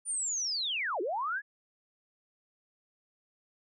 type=linear two-way sweep; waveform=sine; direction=down then up; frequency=9397 to 329.6 to 1738 Hz; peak=-30 dBFS; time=0.05-1.42 s; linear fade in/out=50 ms; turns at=1.01 s; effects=none